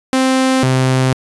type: tone pair in turn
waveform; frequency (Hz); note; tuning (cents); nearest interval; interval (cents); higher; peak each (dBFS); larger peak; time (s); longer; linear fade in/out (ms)
sawtooth; 261.6 / 130.12; C4 / C3; 0 / -9; octave; 1209; first; -7; neither; 0.13-0.63 / 0.63-1.13; neither; 0
effects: resampled to 24000 Hz